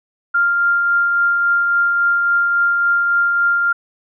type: tone with tremolo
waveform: sine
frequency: 1396 Hz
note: F6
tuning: 1 cent flat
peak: -11 dBFS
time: 0.34-3.73 s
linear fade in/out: 10 ms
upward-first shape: triangle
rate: 3.6 Hz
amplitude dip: 30%
effects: none